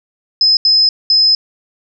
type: tone bursts at uneven times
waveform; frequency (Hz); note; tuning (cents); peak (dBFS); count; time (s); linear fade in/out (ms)
sine; 5100; D#8; +42; -7; 3; 0.41-0.57 / 0.65-0.89 / 1.1-1.35; 2
effects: none